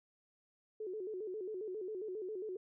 sine tone with vibrato, 399.4 Hz, G4, 32 cents sharp, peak -39 dBFS, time 0.8-2.57 s, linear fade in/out 5 ms, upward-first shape square, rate 7.4 Hz, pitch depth 140 cents each way, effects none

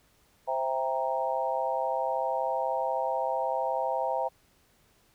sine chord, C dominant seventh, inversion none, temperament equal with one note detuned, 523.3 / 659.3 / 791.7 / 932.3 Hz, C5 / E5 / G5 / Bb5, 0 / 0 / +17 / 0 cents, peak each -32 dBFS, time 0.47-4.29 s, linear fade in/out 20 ms, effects pink hiss -65 dBFS RMS until 5.14 s

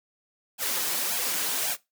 white noise with flanger, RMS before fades -28 dBFS, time 0.58-1.77 s, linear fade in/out 50 ms, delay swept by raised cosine 1.2 to 6.8 ms, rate 1.8 Hz, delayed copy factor +0.95, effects noise-tail reverb RT60 0.2 s tail -20 dB re dry + high-pass 200 Hz 12 dB/octave

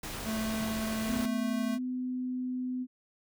pink noise, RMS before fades -39 dBFS, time 0.03-1.26 s, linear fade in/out 5 ms
square tone, 220 Hz, A3, in tune, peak -32 dBFS, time 0.24-1.79 s, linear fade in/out 50 ms
sine tone with pitch glide, 251.3 to 253 Hz, B3 to B3, +30 to +42 cents, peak -31 dBFS, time 1.06-2.87 s, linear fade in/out 50 ms, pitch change +12 cents, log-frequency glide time 1.31-1.8 s
effects none

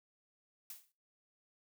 blue noise with exponential decay, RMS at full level -44 dBFS, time 0.7-0.92 s, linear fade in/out 2 ms, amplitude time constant 47 ms, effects noise-tail reverb RT60 0.3 s tail -18 dB re dry

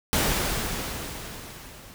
pink noise with level ramp, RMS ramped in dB -22 to -47 dBFS, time 0.13-1.94 s, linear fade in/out 0 ms, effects none

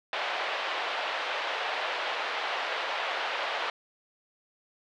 pink band-pass noise, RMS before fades -32 dBFS, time 0.13-3.7 s, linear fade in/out 2 ms, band 560 to 3600 Hz, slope 24 dB/octave, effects none

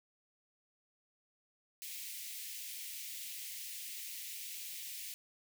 white high-pass noise, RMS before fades -45 dBFS, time 1.82-5.14 s, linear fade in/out 0 ms, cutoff 2000 Hz, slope 48 dB/octave, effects none

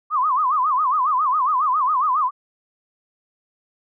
sine tone with vibrato, 1120 Hz, C#6, 18 cents sharp, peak -16 dBFS, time 0.1-2.31 s, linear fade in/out 50 ms, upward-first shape sine, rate 7.3 Hz, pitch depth 210 cents each way, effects none

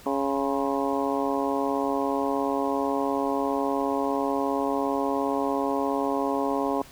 harmonic tone with a mistuned harmonic, 138.59 Hz, C#3, in tune, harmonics 2 / 3 / 4 / 5 / 6 / 7 / 8, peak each -28 / -30 / -31 / -32 / -33 / -33 / -34 dBFS, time 0.06-6.82 s, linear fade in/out 2 ms, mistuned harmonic 8, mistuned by -66 cents, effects pink hiss -49 dBFS RMS until 6.91 s

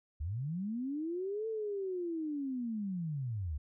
sine linear two-way sweep, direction up then down, 67 to 450 to 67 Hz, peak -34 dBFS, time 0.2-3.58 s, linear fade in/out 10 ms, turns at 1.48 s, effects none

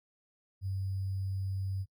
sine tone with sample-and-hold, 96 Hz, G2, 36 cents flat, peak -32 dBFS, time 0.61-1.86 s, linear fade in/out 50 ms, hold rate 4900 Hz, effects noise-tail reverb RT60 0.1 s tail -20 dB re dry

